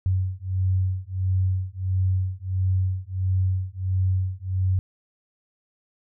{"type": "beating tone pair", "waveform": "sine", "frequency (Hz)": [92.8, 94.3], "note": ["F#2", "F#2"], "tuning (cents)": [6, 33], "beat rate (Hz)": 1.5, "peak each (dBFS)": -24, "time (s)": [0.06, 4.79], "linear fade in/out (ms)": 0, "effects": []}